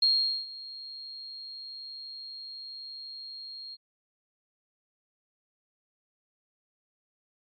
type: tone with ADSR envelope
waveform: sine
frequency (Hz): 4247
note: C8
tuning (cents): +25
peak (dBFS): -19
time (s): 0.02-3.77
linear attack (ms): 7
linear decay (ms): 430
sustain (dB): -20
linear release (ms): 36
effects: MP3 48 kbps